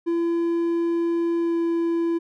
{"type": "tone with pitch glide", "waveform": "triangle", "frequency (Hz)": [338, 335.9], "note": ["E4", "E4"], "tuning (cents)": [43, 33], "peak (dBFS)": -18, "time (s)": [0.06, 2.19], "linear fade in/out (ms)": 20, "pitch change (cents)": -10, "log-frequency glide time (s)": [1.39, 1.56], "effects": []}